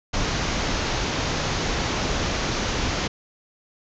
pink low-pass noise, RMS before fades -25 dBFS, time 0.13-3.08 s, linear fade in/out 10 ms, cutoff 6800 Hz, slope 96 dB/octave, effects none

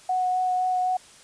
sine tone with vibrato, 736 Hz, F#5, 9 cents flat, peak -21 dBFS, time 0.09-0.97 s, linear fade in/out 5 ms, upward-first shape sine, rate 3.9 Hz, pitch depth 10 cents each way, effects white hiss -50 dBFS RMS until 1.23 s + resampled to 22050 Hz

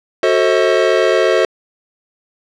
square chord, F# diminished seventh, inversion none, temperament just, 370 / 444 / 532.8 / 639.4 Hz, F#4 / A4 / C5 / Eb5, 0 / +16 / +31 / +47 cents, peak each -17 dBFS, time 0.23-1.45 s, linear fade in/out 2 ms, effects low-pass 4000 Hz 12 dB/octave

